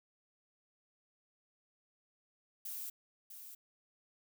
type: noise with echo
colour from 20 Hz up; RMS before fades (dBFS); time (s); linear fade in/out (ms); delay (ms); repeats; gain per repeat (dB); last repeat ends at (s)
violet; -43; 2.65-2.9; 5; 650; 1; -8; 3.55
effects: none